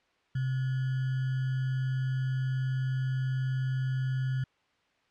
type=tone with sample-and-hold; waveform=sine; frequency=130.6 Hz; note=C3; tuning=3 cents flat; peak=-27 dBFS; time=0.35-4.44 s; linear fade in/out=5 ms; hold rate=1575 Hz; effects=white hiss -69 dBFS RMS until 5.1 s + low-pass 3000 Hz 12 dB/octave